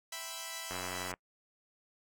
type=chord; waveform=5% pulse; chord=C major seventh; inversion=first; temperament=equal; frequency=659.3 / 784 / 987.8 / 1046.5 Hz; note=E5 / G5 / B5 / C6; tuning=0 / 0 / 0 / 0 cents; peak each=-33 / -37 / -32 / -38 dBFS; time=0.12-1.12 s; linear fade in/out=5 ms
type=click train; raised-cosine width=0.5 ms; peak=-24 dBFS; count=40; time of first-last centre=0.71-1.139 s; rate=90.9 Hz
effects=noise-tail reverb RT60 0.1 s tail -25 dB re dry